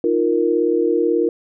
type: chord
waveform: sine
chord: Eb suspended second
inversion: none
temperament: equal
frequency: 311.1 / 349.2 / 466.2 Hz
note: Eb4 / F4 / Bb4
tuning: 0 / 0 / 0 cents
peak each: -21 / -18 / -18 dBFS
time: 0.04-1.29 s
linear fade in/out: 2 ms
effects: none